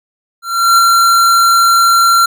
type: tone with ADSR envelope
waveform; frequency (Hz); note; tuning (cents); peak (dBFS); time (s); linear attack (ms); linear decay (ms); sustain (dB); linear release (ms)
square; 1368; F6; -36; -5; 0.42-2.26; 360; 15; -2; 7
effects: none